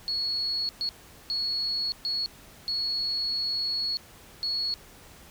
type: tone bursts at uneven times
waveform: sine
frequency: 4358 Hz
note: C#8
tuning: 30 cents flat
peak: -26 dBFS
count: 6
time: 0.08-0.69 / 0.81-0.89 / 1.3-1.92 / 2.05-2.26 / 2.68-3.97 / 4.43-4.74 s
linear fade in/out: 0 ms
effects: pink hiss -51 dBFS RMS until 5.3 s